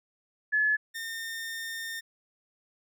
sine / sawtooth tone pair in turn, 1713 / 1820.1 Hz, A6 / A#6, -47 / -42 cents, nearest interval minor second, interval 105 cents, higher second, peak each -22 / -31 dBFS, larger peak first, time 0.52-0.77 / 0.94-2.01 s, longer second, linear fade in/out 20 ms, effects none

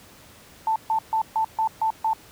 sine tone bursts, 885 Hz, A5, 10 cents sharp, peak -19 dBFS, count 7, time 0.67-2.133 s, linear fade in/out 2 ms, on 89 ms, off 140 ms, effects pink hiss -49 dBFS RMS until 2.31 s + high-pass 60 Hz 12 dB/octave

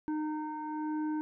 sine tone with frequency modulation, 306.5 Hz, D#4, 26 cents flat, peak -32 dBFS, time 0.08-1.21 s, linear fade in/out 0 ms, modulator 614 Hz, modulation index 0.97, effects none

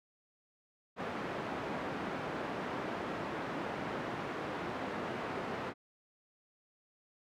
pink band-pass noise, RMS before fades -39 dBFS, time 0.96-5.74 s, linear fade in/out 50 ms, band 200 to 1700 Hz, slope 12 dB/octave, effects none

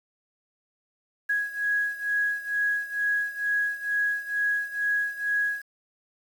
sine beating tone pair, 1661.2 / 1663.4 Hz, G#6 / G#6, 0 / +2 cents, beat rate 2.2 Hz, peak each -26 / -29 dBFS, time 1.29-5.62 s, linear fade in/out 10 ms, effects 8-bit

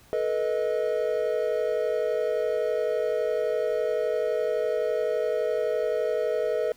triangle tone cluster, 435.9 / 487.7 / 626 Hz, A4 / B4 / D#5, -16 / -22 / +10 cents, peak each -26 dBFS, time 0.13-6.72 s, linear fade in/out 0 ms, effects pink hiss -56 dBFS RMS until 6.76 s

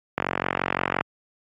click train, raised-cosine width 0.5 ms, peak -7 dBFS, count 39, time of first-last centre 0.18-1.01 s, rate 45.8 Hz, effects high-pass 100 Hz 12 dB/octave + AAC 32 kbps

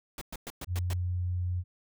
pink noise bursts, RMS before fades -39 dBFS, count 6, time 0.18-0.934 s, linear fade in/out 2 ms, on 34 ms, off 110 ms
sine tone, 89.5 Hz, F2, 43 cents sharp, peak -28 dBFS, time 0.67-1.64 s, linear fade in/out 50 ms
effects none

